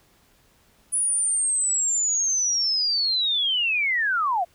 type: linear sweep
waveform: sine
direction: down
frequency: 9930 to 654 Hz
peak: -20 dBFS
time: 0.92-4.45 s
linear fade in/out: 20 ms
effects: pink hiss -60 dBFS RMS until 4.54 s